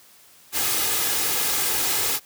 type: noise with comb filter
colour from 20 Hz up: white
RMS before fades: -23 dBFS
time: 0.52-2.2 s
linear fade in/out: 50 ms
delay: 2.4 ms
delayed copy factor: +0.5
effects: white hiss -52 dBFS RMS until 2.25 s + high-pass 80 Hz 12 dB/octave